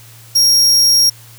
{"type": "tone", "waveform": "40% pulse", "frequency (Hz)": 5590, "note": "F8", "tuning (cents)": 1, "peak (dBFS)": -7, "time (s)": [0.35, 1.1], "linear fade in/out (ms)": 10, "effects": ["added 115 Hz sine -40 dBFS peak until 1.38 s", "white hiss -42 dBFS RMS until 1.38 s"]}